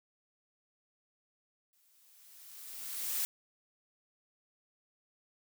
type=noise with exponential growth; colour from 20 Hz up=blue; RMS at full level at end=-32 dBFS; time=1.73-3.25 s; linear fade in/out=0 ms; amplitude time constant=330 ms; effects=none